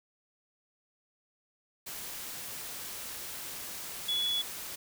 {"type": "tone in noise", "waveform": "sine", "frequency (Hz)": 3396, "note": "G#7", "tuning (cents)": 38, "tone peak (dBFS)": -28, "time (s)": [4.08, 4.42], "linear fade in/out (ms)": 10, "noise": "white", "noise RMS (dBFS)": -41, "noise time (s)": [1.86, 4.76], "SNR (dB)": 10, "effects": []}